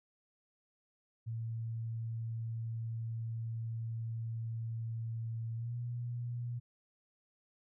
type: tone with pitch glide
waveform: sine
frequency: 113.9 to 120.26 Hz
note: A#2 to B2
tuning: -40 to -46 cents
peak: -36 dBFS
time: 1.26-6.6 s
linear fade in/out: 20 ms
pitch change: +94 cents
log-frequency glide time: 5.55-5.75 s
effects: none